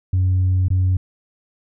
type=tone with dropouts; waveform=sine; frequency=92.5 Hz; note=F#2; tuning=in tune; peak=-12 dBFS; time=0.13-0.97 s; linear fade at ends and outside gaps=5 ms; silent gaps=0.684-0.703 s; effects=tanh soft clip ceiling -12 dBFS